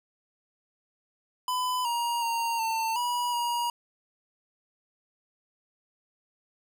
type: tone with pitch steps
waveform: square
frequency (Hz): 1004 / 945 / 926 / 898 / 970 / 954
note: B5 / A#5 / A#5 / A5 / B5 / A#5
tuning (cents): +28 / +23 / -12 / +35 / -31 / +40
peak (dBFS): -27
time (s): 1.48-3.7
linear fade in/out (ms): 2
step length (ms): 370
effects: none